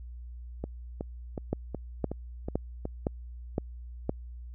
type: two click trains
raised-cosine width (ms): 2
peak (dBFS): -20 / -14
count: 7 / 6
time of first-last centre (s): 0.64-2.854 / 1.53-4.094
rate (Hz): 2.71 / 1.95
effects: added 60 Hz sine -40 dBFS peak until 4.54 s